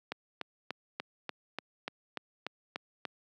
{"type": "click train", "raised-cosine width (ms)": 0.3, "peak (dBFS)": -19, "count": 11, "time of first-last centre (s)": [0.12, 3.053], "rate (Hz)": 3.41, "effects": ["high-pass 200 Hz 12 dB/octave"]}